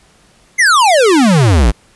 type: exponential sweep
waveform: square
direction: down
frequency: 2149 to 49 Hz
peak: -7 dBFS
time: 0.58-1.72 s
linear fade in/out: 20 ms
effects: pink hiss -49 dBFS RMS until 1.95 s + resampled to 24000 Hz